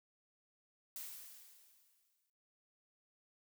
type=noise with exponential decay; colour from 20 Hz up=blue; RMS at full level=-45 dBFS; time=0.96-2.3 s; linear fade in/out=1 ms; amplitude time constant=290 ms; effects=noise-tail reverb RT60 0.7 s tail -21 dB re dry